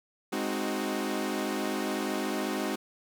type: chord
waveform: sawtooth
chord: Ab dominant seventh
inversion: none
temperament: equal with one note detuned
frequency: 207.7 / 261.6 / 309.5 / 370 Hz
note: Ab3 / C4 / Eb4 / Gb4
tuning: 0 / 0 / -9 / 0 cents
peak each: -31 dBFS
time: 0.32-2.76 s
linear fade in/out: 10 ms
effects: none